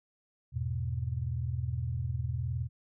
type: chord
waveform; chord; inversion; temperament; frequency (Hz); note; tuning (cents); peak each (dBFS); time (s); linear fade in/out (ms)
sine; E major; none; equal; 82.41 / 103.83 / 123.47; E2 / G#2 / B2; 0 / 0 / 0; -35 / -38 / -33; 0.52-2.69; 50
effects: none